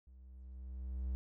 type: tone with level ramp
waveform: triangle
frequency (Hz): 63.7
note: C2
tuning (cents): -46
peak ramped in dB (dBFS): -54 to -32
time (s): 0.07-1.15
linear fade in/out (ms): 0
effects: none